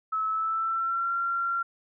sine tone with pitch glide, 1298 to 1374.4 Hz, E6 to F6, -27 to -28 cents, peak -25 dBFS, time 0.12-1.63 s, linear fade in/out 10 ms, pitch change +99 cents, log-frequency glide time 0.28-1.12 s, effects none

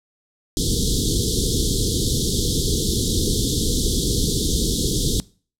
pink band-stop noise, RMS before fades -20 dBFS, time 0.57-5.2 s, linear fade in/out 0 ms, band 480 to 3300 Hz, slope 96 dB/octave, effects noise-tail reverb RT60 0.4 s tail -22 dB re dry + low-pass 10000 Hz 12 dB/octave

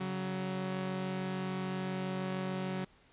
sawtooth tone pair together, 140 / 186.88 Hz, C#3 / F#3, +18 / +18 cents, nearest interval perfect fourth, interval 500 cents, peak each -37 / -31 dBFS, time 0-2.85 s, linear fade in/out 10 ms, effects pink hiss -64 dBFS RMS until 3.12 s + resampled to 8000 Hz

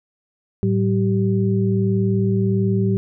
sine tone cluster, 109.7 / 191.2 / 387.9 Hz, A2 / G3 / G4, -5 / -43 / -18 cents, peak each -19 / -19 / -23 dBFS, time 0.63-2.97 s, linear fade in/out 0 ms, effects none

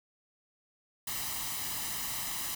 white noise with comb filter, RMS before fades -36 dBFS, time 1.07-2.55 s, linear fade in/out 5 ms, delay 1 ms, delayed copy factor +0.6, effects none

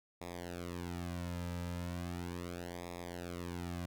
sawtooth tone with flanger, 87.5 Hz, F2, 4 cents sharp, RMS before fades -42 dBFS, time 0.21-3.86 s, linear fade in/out 5 ms, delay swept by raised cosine 0.67 to 2.77 ms, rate 0.37 Hz, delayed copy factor -1, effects none

